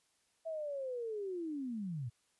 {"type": "linear sweep", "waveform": "sine", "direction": "down", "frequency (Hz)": [659.3, 109.7], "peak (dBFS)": -37, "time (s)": [0.45, 2.1], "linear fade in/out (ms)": 20, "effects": ["white hiss -75 dBFS RMS until 2.39 s", "resampled to 24000 Hz"]}